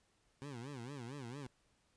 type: tone with vibrato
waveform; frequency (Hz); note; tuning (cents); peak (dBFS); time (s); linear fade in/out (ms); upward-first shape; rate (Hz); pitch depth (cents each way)
20% pulse; 130; C3; -11; -40; 0.42-1.47; 0; sine; 4.4; 210
effects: pink hiss -75 dBFS RMS until 1.96 s + resampled to 22050 Hz